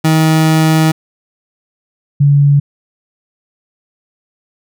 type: tone pair in turn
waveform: 30% pulse / sine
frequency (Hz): 158.5 / 142.64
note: D#3 / C#3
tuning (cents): +32 / +50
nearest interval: major second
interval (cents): 182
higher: first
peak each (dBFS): -5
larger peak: neither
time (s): 0.04-0.92 / 2.2-2.6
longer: first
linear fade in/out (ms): 10
effects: none